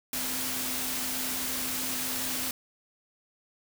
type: tone in noise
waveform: sine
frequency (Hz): 256.2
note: C4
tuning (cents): -36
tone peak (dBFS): -41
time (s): 0.13-2.51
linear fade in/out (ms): 2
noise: white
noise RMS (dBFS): -32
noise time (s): 0.13-2.51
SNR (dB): -12
effects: none